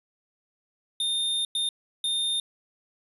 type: tone bursts at uneven times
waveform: square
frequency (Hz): 3637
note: A#7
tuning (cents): -43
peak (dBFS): -25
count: 3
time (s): 1-1.45 / 1.55-1.69 / 2.04-2.4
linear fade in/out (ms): 2
effects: resampled to 32000 Hz + 11-bit